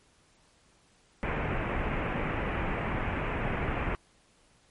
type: low-pass noise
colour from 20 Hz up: pink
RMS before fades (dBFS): -31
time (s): 1.23-3.95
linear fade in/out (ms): 0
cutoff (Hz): 2600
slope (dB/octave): 48
effects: pink hiss -64 dBFS RMS until 4.7 s + MP3 48 kbps